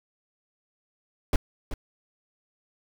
brown noise with echo, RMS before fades -19 dBFS, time 1.33-1.36 s, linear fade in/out 2 ms, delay 380 ms, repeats 1, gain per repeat -11 dB, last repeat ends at 1.74 s, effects none

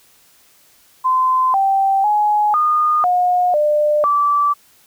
sine tone with pitch steps, 1030 / 780 / 839 / 1223 / 720 / 598 / 1161 Hz, C6 / G5 / G#5 / D#6 / F#5 / D5 / D6, -28 / -9 / +17 / -30 / -47 / +31 / -20 cents, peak -12 dBFS, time 1.04-4.54 s, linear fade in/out 20 ms, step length 500 ms, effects white hiss -52 dBFS RMS until 4.86 s

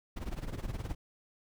brown noise with tremolo, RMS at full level -34 dBFS, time 0.16-0.95 s, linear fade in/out 10 ms, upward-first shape sine, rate 19 Hz, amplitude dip 80%, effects none

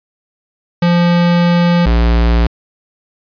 square tone pair in turn, 173.5 / 57.9 Hz, F3 / A#1, -11 / -11 cents, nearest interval octave + perfect fifth, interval 1900 cents, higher first, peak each -9 dBFS, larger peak neither, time 0.82-1.86 / 1.86-2.47 s, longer first, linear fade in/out 5 ms, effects resampled to 11025 Hz

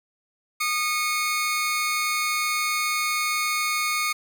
sawtooth tone pair together, 1227.4 / 2187 Hz, D#6 / C#7, -24 / -24 cents, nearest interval minor seventh, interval 1000 cents, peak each -22 dBFS, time 0.6-4.13 s, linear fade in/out 10 ms, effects none

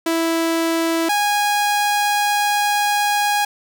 sawtooth tone pair in turn, 329.6 / 824.3 Hz, E4 / G#5, 0 / -13 cents, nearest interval octave + major third, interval 1587 cents, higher second, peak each -13 / -12 dBFS, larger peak second, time 0.06-1.09 / 1.09-3.45 s, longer second, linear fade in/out 5 ms, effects none

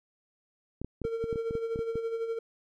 clicks, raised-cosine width 3 ms, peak -23 dBFS, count 12, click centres 0.816 / 0.846 / 1.017 / 1.051 / 1.241 / 1.328 / 1.358 / 1.509 / 1.553 / 1.759 / 1.791 / 1.956 s
triangle tone with tremolo, 456.3 Hz, A#4, 37 cents flat, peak -26 dBFS, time 1.04-2.39 s, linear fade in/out 5 ms, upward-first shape sine, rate 12 Hz, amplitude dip 55%
effects none

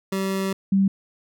25% pulse / sine tone pair in turn, 192.7 / 194.6 Hz, G3 / G3, -29 / -12 cents, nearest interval unison, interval 17 cents, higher second, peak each -19 / -15 dBFS, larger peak second, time 0.12-0.53 / 0.72-0.88 s, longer first, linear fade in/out 5 ms, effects none

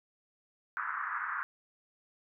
pink band-pass noise, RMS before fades -36 dBFS, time 0.77-1.43 s, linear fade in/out 0 ms, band 1100 to 1700 Hz, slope 48 dB/octave, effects none

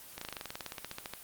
slowing click train, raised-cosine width 0.2 ms, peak -21 dBFS, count 19, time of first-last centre 0.18-1.137 s, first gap 34 ms, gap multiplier 1.05, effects white hiss -50 dBFS RMS until 1.23 s + Opus 24 kbps

